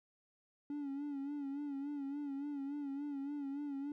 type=tone with vibrato; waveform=triangle; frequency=283.1 Hz; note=C#4; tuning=37 cents sharp; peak=-36 dBFS; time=0.7-3.92 s; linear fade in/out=2 ms; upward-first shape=sine; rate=3.5 Hz; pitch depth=63 cents each way; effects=tanh soft clip ceiling -32 dBFS